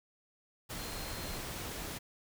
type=tone in noise; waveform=sine; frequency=4186 Hz; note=C8; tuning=in tune; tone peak=-50 dBFS; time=0.77-1.39 s; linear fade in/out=20 ms; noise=pink; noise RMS=-41 dBFS; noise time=0.69-1.99 s; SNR=-12 dB; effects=none